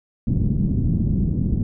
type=low-pass noise; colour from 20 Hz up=white; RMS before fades=-20 dBFS; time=0.27-1.63 s; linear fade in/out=2 ms; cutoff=210 Hz; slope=24 dB/octave; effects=none